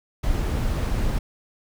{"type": "noise", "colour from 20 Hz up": "brown", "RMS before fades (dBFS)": -23, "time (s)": [0.23, 1.19], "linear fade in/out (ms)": 10, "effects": []}